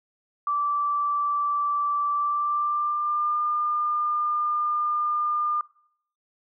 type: tone with pitch glide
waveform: sine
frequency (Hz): 1164 to 1205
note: D6 to D6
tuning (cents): -16 to +44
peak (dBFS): -22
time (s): 0.47-5.61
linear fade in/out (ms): 2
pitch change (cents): +60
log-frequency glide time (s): 2.11-3.38
effects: noise-tail reverb RT60 0.7 s tail -23 dB re dry